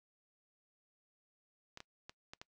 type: clicks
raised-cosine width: 0.2 ms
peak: -30 dBFS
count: 5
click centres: 1.774 / 1.804 / 2.095 / 2.335 / 2.415 s
effects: noise-tail reverb RT60 0.1 s tail -23 dB re dry